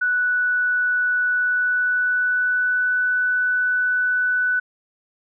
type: tone with pitch glide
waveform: sine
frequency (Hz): 1480 to 1492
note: F#6 to F#6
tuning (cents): 0 to +14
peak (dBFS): -17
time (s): 0.01-4.6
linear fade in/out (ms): 10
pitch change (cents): +14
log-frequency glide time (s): 1.28-2.92
effects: none